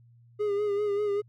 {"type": "tone with vibrato", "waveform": "triangle", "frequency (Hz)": 410.7, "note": "G#4", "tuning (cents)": -19, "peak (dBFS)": -23, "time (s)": [0.39, 1.22], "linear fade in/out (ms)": 20, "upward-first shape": "sine", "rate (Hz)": 5.1, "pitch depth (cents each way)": 44, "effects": ["added 118 Hz sine -54 dBFS peak until 1.28 s"]}